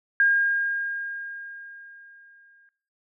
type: tone with exponential decay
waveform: sine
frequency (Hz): 1617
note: G#6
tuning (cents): -47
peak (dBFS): -15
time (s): 0.2-2.69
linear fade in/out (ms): 1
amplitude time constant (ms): 540
effects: noise-tail reverb RT60 0.6 s tail -22 dB re dry